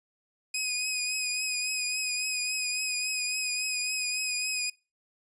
15% pulse tone with vibrato, 2500 Hz, D#7, 8 cents sharp, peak -21 dBFS, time 0.54-4.7 s, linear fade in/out 5 ms, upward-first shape triangle, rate 3.6 Hz, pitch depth 39 cents each way, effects noise-tail reverb RT60 0.3 s tail -25 dB re dry + resampled to 22050 Hz

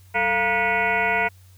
sine tone with frequency modulation, 1451 Hz, F#6, 34 cents flat, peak -18 dBFS, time 0.14-1.29 s, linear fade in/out 20 ms, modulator 252 Hz, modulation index 3.9, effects added 93 Hz sine -47 dBFS peak until 1.57 s + white hiss -58 dBFS RMS until 1.57 s

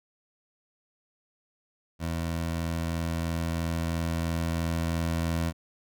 20% pulse tone with level ramp, 83 Hz, E2, 12 cents sharp, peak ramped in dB -24 to -21 dBFS, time 1.99-5.53 s, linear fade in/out 50 ms, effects none

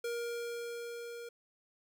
square tone with level ramp, 471.4 Hz, A#4, 19 cents sharp, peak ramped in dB -35 to -44 dBFS, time 0.04-1.29 s, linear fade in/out 5 ms, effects none

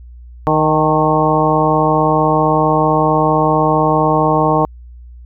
harmonic tone with a mistuned harmonic, 155.56 Hz, D#3, in tune, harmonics 1 / 2 / 3 / 4 / 5 / 6 / 7, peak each -18 / -18 / -18 / -18 / -18 / -18 / -18 dBFS, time 0.47-4.65 s, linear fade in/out 0 ms, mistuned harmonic 6, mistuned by -55 cents, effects added 60 Hz sine -33 dBFS peak until 5.25 s

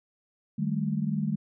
sine tone cluster, 153.4 / 196.3 / 216.1 Hz, D#3 / G3 / A3, -24 / +3 / -31 cents, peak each -30 dBFS, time 0.58-1.36 s, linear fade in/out 10 ms, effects none

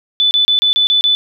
sine tone bursts, 3492 Hz, A7, 14 cents flat, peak -9 dBFS, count 7, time 0.2-1.15 s, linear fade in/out 0 ms, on 110 ms, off 30 ms, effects none

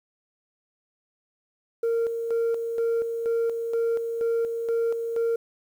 sine tone with tremolo, 461.6 Hz, A#4, 17 cents flat, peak -19 dBFS, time 1.83-5.36 s, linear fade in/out 5 ms, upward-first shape square, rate 2.1 Hz, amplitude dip 55%, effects tanh soft clip ceiling -20 dBFS + 9-bit

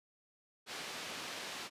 white low-pass noise, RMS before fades -44 dBFS, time 0.66-1.7 s, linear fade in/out 50 ms, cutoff 4300 Hz, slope 12 dB/octave, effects high-pass 150 Hz 12 dB/octave + resampled to 32000 Hz

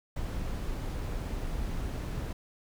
brown noise, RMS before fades -34 dBFS, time 0.16-2.33 s, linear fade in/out 5 ms, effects none

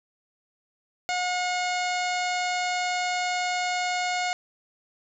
harmonic tone, 722 Hz, F#5, 43 cents flat, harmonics 1 / 2 / 3 / 4 / 5 / 6 / 7 / 8 / 9 / 10, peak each -27 / -34 / -31 / -38 / -40 / -37 / -42 / -48 / -43 / -40 dBFS, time 1.09-4.33 s, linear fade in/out 0 ms, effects none

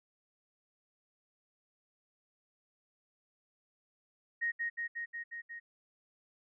sine tone with echo, 1869 Hz, A#6, 4 cents sharp, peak -30 dBFS, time 4.41-4.52 s, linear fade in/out 20 ms, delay 180 ms, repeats 6, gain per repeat -2 dB, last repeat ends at 5.6 s, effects none

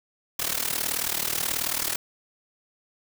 white noise with amplitude modulation, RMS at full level -24 dBFS, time 0.39-1.96 s, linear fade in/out 5 ms, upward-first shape sine, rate 38.5 Hz, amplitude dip 85%, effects none

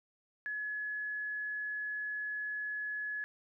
sine tone, 1698 Hz, G#6, 38 cents sharp, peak -35 dBFS, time 0.46-3.24 s, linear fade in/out 0 ms, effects none

